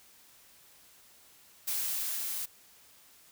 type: noise with level ramp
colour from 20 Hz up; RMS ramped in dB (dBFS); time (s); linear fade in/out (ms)
blue; -32 to -36; 1.67-2.46; 10
effects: white hiss -59 dBFS RMS until 3.31 s